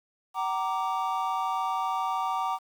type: chord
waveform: triangle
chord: Gb augmented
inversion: none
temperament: equal with one note detuned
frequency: 759.5 / 932.3 / 1174.7 Hz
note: Gb5 / Bb5 / D6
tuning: +45 / 0 / 0 cents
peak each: -29 dBFS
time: 0.34-2.59 s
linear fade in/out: 50 ms
effects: 9-bit